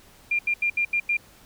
sine tone bursts at uneven times, 2397 Hz, D7, 35 cents sharp, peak -20 dBFS, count 6, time 0.31-0.39 / 0.47-0.54 / 0.62-0.7 / 0.77-0.85 / 0.93-1 / 1.09-1.17 s, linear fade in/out 5 ms, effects pink hiss -53 dBFS RMS until 1.45 s

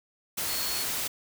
sine tone in noise, 4362 Hz, C#8, 29 cents flat, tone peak -34 dBFS, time 0.48-0.84 s, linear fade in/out 10 ms, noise white, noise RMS -31 dBFS, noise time 0.37-1.08 s, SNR -6 dB, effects none

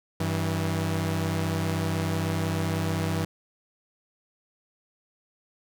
sawtooth tone pair together, 95.9 / 162.06 Hz, G2 / E3, -37 / -29 cents, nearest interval major sixth, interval 908 cents, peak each -24 dBFS, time 0.2-3.25 s, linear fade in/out 5 ms, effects none

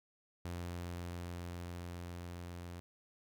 sawtooth tone with level ramp, 87.31 Hz, F2, in tune, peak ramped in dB -36 to -41 dBFS, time 0.45-2.8 s, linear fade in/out 0 ms, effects none

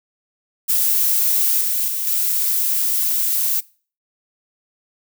violet noise with level steps, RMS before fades -17 / -20 / -23 / -19 dBFS, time 0.68-3.61 s, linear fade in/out 20 ms, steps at 1.61 / 1.88 / 2.07 s, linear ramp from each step 2 ms, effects noise-tail reverb RT60 0.4 s tail -22 dB re dry

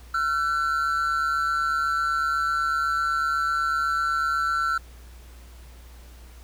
triangle tone pair together, 1351 / 1499 Hz, E6 / F#6, +42 / +22 cents, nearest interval major second, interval 180 cents, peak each -21 / -26 dBFS, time 0.14-4.78 s, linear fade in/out 5 ms, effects added 60 Hz sine -43 dBFS peak until 6.43 s + pink hiss -53 dBFS RMS until 6.43 s

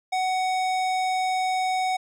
sine tone with hard clipping, 746 Hz, F#5, 14 cents sharp, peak -24 dBFS, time 0.12-1.97 s, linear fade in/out 10 ms, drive 16 dB, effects none

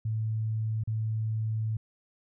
sine tone with dropouts, 110 Hz, A2, in tune, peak -27 dBFS, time 0.05-1.77 s, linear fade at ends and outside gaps 5 ms, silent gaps 0.837-0.874 s, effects none

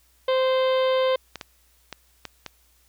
harmonic tone, 520 Hz, C5, 11 cents flat, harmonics 1 / 2 / 3 / 4 / 5 / 6 / 7 / 8 / 9, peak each -19 / -28 / -37 / -36 / -42 / -35 / -37 / -45 / -47 dBFS, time 0.28-1.16 s, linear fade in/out 5 ms
clicks, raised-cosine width 0.2 ms, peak -16 dBFS, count 5, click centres 1.357 / 1.412 / 1.927 / 2.253 / 2.463 s
effects added 60 Hz sine -62 dBFS peak until 2.88 s + white hiss -62 dBFS RMS until 2.88 s

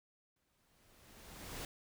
pink noise with exponential growth, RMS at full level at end -43 dBFS, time 0.36-1.65 s, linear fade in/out 2 ms, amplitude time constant 280 ms, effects none

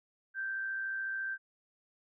sine tone with amplitude modulation, 1564 Hz, G6, 4 cents flat, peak -32 dBFS, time 0.34-1.38 s, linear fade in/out 50 ms, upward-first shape sine, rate 114 Hz, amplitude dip 35%, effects none

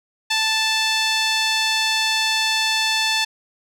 sawtooth tone with band-pass filter, 880 Hz, A5, in tune, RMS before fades -20 dBFS, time 0.3-3.25 s, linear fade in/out 10 ms, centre 3900 Hz, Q 1.3, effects none

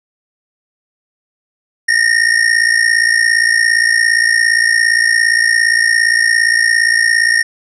square ring-modulated tone, 1847 Hz, A#6, 16 cents flat, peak -7 dBFS, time 1.88-7.43 s, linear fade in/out 10 ms, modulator 28.7 Hz, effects resampled to 22050 Hz

